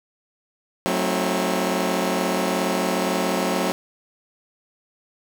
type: chord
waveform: 15% pulse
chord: F# diminished seventh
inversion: none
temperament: just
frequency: 185 / 222 / 266.4 / 319.7 Hz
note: F#3 / A3 / C4 / Eb4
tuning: 0 / +16 / +31 / +47 cents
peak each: -18 / -21 / -20 / -23 dBFS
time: 0.86-3.72 s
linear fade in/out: 0 ms
effects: none